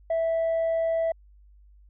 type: tone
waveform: sine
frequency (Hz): 657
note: E5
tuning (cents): -6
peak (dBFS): -20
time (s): 0.1-1.12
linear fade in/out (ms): 5
effects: tanh soft clip ceiling -21 dBFS + added 50 Hz sine -51 dBFS peak until 1.89 s